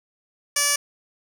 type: tone with band-pass filter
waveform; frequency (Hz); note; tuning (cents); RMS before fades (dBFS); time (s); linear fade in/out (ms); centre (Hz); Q
15% pulse; 577; D5; -31; -21; 0.56-0.76; 5; 7600; 1.2
effects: none